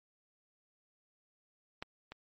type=clicks; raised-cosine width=0.3 ms; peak=-23 / -29 dBFS; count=2; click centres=1.825 / 2.12 s; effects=MP3 32 kbps